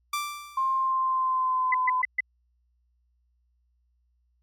sawtooth tone with exponential decay, 1174.7 Hz, D6, in tune, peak -21 dBFS, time 0.13-0.92 s, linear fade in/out 5 ms, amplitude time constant 170 ms
sine tone with pitch glide, 1059 to 1014.1 Hz, C6 to B5, +21 to +46 cents, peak -22 dBFS, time 0.57-2.02 s, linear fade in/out 5 ms, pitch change -75 cents, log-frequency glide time 0.74-1.89 s
sine tone bursts, 2015 Hz, B6, 34 cents sharp, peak -20 dBFS, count 4, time 1.72-2.206 s, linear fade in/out 5 ms, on 24 ms, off 130 ms
effects added 60 Hz sine -66 dBFS peak until 4.42 s + MP3 64 kbps

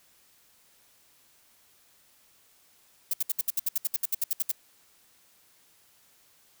violet noise bursts, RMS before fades -26 dBFS, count 16, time 3.11-4.516 s, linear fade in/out 5 ms, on 26 ms, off 66 ms, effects white hiss -62 dBFS RMS until 6.6 s

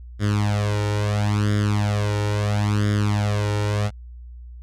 sawtooth tone with flanger, 103.83 Hz, G#2, in tune, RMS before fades -21 dBFS, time 0.19-3.91 s, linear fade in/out 50 ms, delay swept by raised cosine 0.58 to 2.18 ms, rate 0.74 Hz, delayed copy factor +0.85, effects added 60 Hz sine -36 dBFS peak until 4.62 s + low-pass 8000 Hz 12 dB/octave

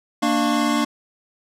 square tone cluster, 232.1 / 295.2 / 601 / 697 / 1095 Hz, A#3 / D4 / D5 / F5 / C#6, -7 / +9 / +40 / -4 / -22 cents, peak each -23 / -22 / -31 / -29 / -26 dBFS, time 0.22-0.85 s, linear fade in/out 10 ms, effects low-pass 10000 Hz 12 dB/octave

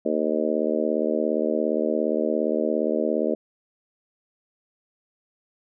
harmonic tone, 77.3 Hz, D#2, 11 cents flat, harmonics 3 / 4 / 5 / 6 / 7 / 8, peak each -28 / -28 / -28 / -28 / -28 / -28 dBFS, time 0.05-3.35 s, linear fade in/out 10 ms, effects none

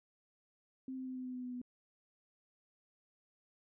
sine tone with pitch steps, 261.6 / 259.5 / 257.4 / 255.3 / 253.3 / 251.2 / 249.2 / 247.2 Hz, C4 / C4 / C4 / C4 / B3 / B3 / B3 / B3, 0 / -14 / -28 / -42 / +44 / +30 / +16 / +2 cents, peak -40 dBFS, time 0.88-1.616 s, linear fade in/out 2 ms, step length 92 ms, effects none

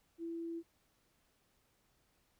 sine tone, 333.7 Hz, E4, 21 cents sharp, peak -39 dBFS, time 0.18-0.63 s, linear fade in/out 50 ms, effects pink hiss -75 dBFS RMS until 2.39 s

